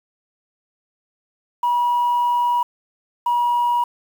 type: tone pair in turn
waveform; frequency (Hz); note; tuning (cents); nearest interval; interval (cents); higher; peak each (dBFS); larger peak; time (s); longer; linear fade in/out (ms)
sine; 965 / 961.4; B5 / B5; -40 / -47; unison; 7; first; -14; neither; 1.63-2.63 / 3.26-3.84; first; 5
effects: tanh soft clip ceiling -13 dBFS + 7-bit